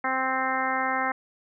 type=harmonic tone; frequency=261.7 Hz; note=C4; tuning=in tune; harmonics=1 / 2 / 3 / 4 / 5 / 6 / 7 / 8; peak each=-35 / -35 / -29 / -31 / -31 / -33 / -32 / -34 dBFS; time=0.04-1.12 s; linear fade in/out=5 ms; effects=none